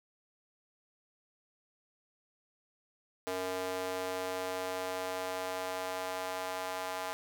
square tone with high-pass filter sweep, 92.5 Hz, F#2, in tune, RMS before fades -37 dBFS, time 3.27-7.13 s, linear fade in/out 0 ms, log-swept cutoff 480 to 760 Hz, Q 1.8, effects none

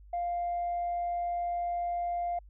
sine tone, 698.5 Hz, F5, in tune, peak -28 dBFS, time 0.13-2.39 s, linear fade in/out 5 ms, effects tanh soft clip ceiling -26 dBFS + added 50 Hz sine -50 dBFS peak until 2.49 s

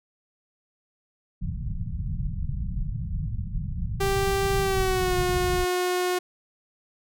pink low-pass noise, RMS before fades -29 dBFS, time 1.41-5.65 s, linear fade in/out 10 ms, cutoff 180 Hz, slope 48 dB/octave
sawtooth tone with pitch glide, 392 to 361.5 Hz, G4 to F#4, 0 to -40 cents, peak -19 dBFS, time 4-6.19 s, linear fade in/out 10 ms, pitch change -140 cents, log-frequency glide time 4.6-5.16 s
effects none

